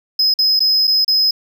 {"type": "tone with dropouts", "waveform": "triangle", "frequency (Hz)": 5080, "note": "D#8", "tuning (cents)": 35, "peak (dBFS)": -10, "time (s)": [0.19, 1.31], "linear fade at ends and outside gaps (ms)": 5, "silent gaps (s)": [[0.34, 0.388], [0.594, 0.604], [0.872, 0.876], [1.047, 1.079]], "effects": []}